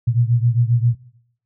sine beating tone pair, 116.54 / 124.04 Hz, A#2 / B2, 0 / +8 cents, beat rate 7.5 Hz, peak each -16 / -18 dBFS, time 0.07-0.95 s, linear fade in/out 10 ms, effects noise-tail reverb RT60 0.7 s tail -18 dB re dry

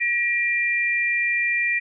sine tone pair together, 1915.9 / 2382 Hz, A#6 / D7, +47 / +24 cents, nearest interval major third, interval 377 cents, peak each -22 dBFS, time 0-1.8 s, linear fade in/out 20 ms, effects none

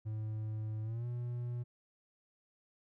triangle tone with pitch glide, 108.5 to 121.09 Hz, A2 to B2, -24 to -34 cents, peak -34 dBFS, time 0.05-1.64 s, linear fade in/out 20 ms, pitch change +190 cents, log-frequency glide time 0.83-1.06 s, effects none

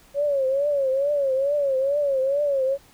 sine tone with vibrato, 554.4 Hz, C#5, in tune, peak -19 dBFS, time 0.14-2.78 s, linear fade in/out 50 ms, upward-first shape triangle, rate 2.3 Hz, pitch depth 120 cents each way, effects pink hiss -54 dBFS RMS until 2.93 s

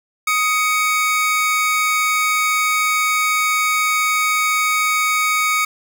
45% pulse tone pair together, 1250.5 / 2243 Hz, D#6 / C#7, +8 / +20 cents, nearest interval minor seventh, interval 1012 cents, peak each -18 dBFS, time 0.27-5.65 s, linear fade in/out 5 ms, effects none

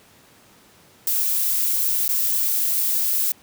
violet noise with dropouts, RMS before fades -21 dBFS, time 1.07-3.32 s, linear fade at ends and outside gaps 1 ms, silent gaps 2.08-2.091 s, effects pink hiss -52 dBFS RMS until 3.42 s + high-pass 100 Hz 12 dB/octave

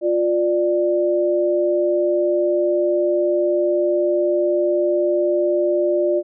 sine tone pair together, 352 / 592 Hz, F4 / D5, +14 / +14 cents, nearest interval major sixth, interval 900 cents, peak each -18 dBFS, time 0.01-6.23 s, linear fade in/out 50 ms, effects none

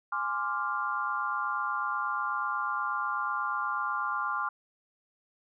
sine chord, D half-diminished seventh, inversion second, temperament equal, 830.6 / 1046.5 / 1174.7 / 1396.9 Hz, Ab5 / C6 / D6 / F6, 0 / 0 / 0 / 0 cents, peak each -38 / -34 / -33 / -33 dBFS, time 0.12-4.49 s, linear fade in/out 5 ms, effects none

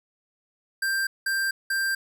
square tone bursts, 1580 Hz, G6, 13 cents sharp, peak -24 dBFS, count 3, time 0.82-1.95 s, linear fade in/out 5 ms, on 250 ms, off 190 ms, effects none

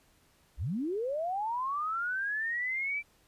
sine linear sweep, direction up, 43.61 to 2349 Hz, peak -30 dBFS, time 0.57-3.03 s, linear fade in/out 50 ms, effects pink hiss -66 dBFS RMS until 3.27 s + resampled to 32000 Hz

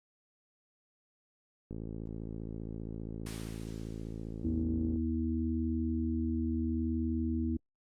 click train, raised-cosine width 3 ms, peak -28 dBFS, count 180, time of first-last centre 1.71-4.959 s, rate 55.1 Hz
white noise with exponential decay, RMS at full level -41 dBFS, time 3.26-4.64 s, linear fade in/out 5 ms, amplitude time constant 300 ms
harmonic tone, 80.7 Hz, E2, 36 cents flat, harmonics 1 / 3 / 4, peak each -34 / -33 / -36 dBFS, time 4.44-7.57 s, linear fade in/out 5 ms
effects low-pass 8000 Hz 12 dB/octave + Opus 48 kbps

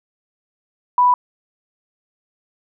sine tone, 987.8 Hz, B5, in tune, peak -10 dBFS, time 0.98-1.14 s, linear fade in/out 2 ms, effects none

